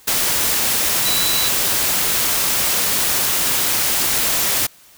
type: tone in noise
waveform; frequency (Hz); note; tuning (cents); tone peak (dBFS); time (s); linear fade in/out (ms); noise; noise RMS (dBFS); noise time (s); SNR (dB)
sine; 3955; B7; +2; -21; 1.05-1.49; 10; white; -18; 0.07-4.67; -6
effects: white hiss -48 dBFS RMS until 4.97 s